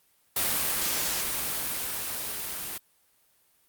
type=noise with level ramp; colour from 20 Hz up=white; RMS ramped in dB=-26 to -35 dBFS; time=0.36-2.78 s; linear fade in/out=5 ms; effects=white hiss -66 dBFS RMS until 3.68 s + Opus 32 kbps